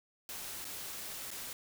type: noise with dropouts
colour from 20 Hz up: white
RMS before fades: -43 dBFS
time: 0.29-1.53 s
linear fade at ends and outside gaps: 1 ms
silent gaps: 0.645-0.651 / 1.306-1.313 s
effects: none